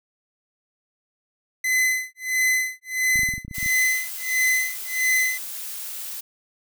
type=tone with tremolo; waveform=45% pulse; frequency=2029 Hz; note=B6; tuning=46 cents sharp; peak=-17 dBFS; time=1.64-5.38 s; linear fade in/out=5 ms; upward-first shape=sine; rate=1.5 Hz; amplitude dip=100%
type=clicks; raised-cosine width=5 ms; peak=-23 dBFS; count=12; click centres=3.158 / 3.192 / 3.233 / 3.289 / 3.338 / 3.38 / 3.449 / 3.481 / 3.512 / 3.583 / 3.629 / 3.661 s
type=noise; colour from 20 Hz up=blue; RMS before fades=-33 dBFS; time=3.54-6.21 s; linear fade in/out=10 ms
effects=none